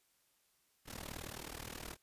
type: noise with amplitude modulation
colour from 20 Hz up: pink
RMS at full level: -43 dBFS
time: 0.85-1.97 s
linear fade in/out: 50 ms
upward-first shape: sine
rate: 38.9 Hz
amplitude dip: 90%
effects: white hiss -75 dBFS RMS until 2.02 s + resampled to 32000 Hz